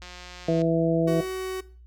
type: click train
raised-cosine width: 0.2 ms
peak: -25 dBFS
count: 108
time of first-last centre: 0.02-0.618 s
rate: 179 Hz
type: harmonic tone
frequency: 164.81 Hz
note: E3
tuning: in tune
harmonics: 1 / 2 / 3 / 4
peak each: -25 / -25 / -25 / -25 dBFS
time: 0.48-1.21 s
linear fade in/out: 5 ms
type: tone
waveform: 45% pulse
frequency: 375.2 Hz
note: F#4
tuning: 24 cents sharp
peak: -29 dBFS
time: 1.07-1.61 s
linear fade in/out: 10 ms
effects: noise-tail reverb RT60 0.4 s tail -18 dB re dry + added 60 Hz sine -46 dBFS peak until 1.86 s